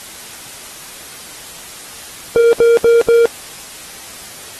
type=tone bursts; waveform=triangle; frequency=466.2 Hz; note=A#4; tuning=in tune; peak=-4 dBFS; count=4; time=2.36-3.256 s; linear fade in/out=0 ms; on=170 ms; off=72 ms; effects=white hiss -33 dBFS RMS until 4.59 s + AAC 32 kbps